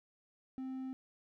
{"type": "tone", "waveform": "triangle", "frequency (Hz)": 261.6, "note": "C4", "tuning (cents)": 0, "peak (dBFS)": -37, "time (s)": [0.58, 0.93], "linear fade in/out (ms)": 0, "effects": []}